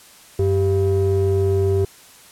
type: ring-modulated tone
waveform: triangle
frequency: 148.4 Hz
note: D3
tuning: 18 cents sharp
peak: -10 dBFS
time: 0.39-1.85 s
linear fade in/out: 5 ms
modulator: 243 Hz
effects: white hiss -46 dBFS RMS until 2.31 s + low-pass 12000 Hz 12 dB/octave